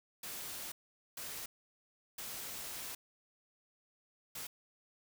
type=noise bursts at uneven times; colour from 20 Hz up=white; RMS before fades=-44 dBFS; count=4; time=0.23-0.72 / 1.17-1.46 / 2.18-2.95 / 4.35-4.47 s; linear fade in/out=5 ms; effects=none